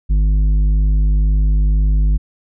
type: tone with tanh clipping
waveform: sine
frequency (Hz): 51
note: G#1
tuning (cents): -31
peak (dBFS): -12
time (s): 0.09-2.18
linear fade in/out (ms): 20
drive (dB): 8
effects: none